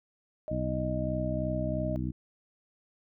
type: tone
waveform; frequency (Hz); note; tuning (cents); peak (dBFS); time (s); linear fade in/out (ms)
sine; 618; D#5; -12; -33; 0.48-1.96; 0
type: harmonic tone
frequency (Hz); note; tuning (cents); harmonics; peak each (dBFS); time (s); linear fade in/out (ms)
63; B1; +35; 1 / 2 / 3 / 4 / 5; -36 / -34 / -36 / -37 / -38; 0.5-2.12; 20
effects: none